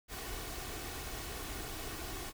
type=noise with comb filter; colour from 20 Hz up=pink; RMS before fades=-42 dBFS; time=0.08-2.33 s; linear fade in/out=50 ms; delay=2.7 ms; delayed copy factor=+0.5; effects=none